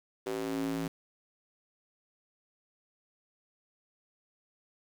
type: tone with high-pass filter sweep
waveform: square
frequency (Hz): 55.1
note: A1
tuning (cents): +3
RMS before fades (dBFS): -34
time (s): 0.26-0.88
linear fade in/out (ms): 5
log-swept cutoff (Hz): 390 to 210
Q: 3.7
effects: 9-bit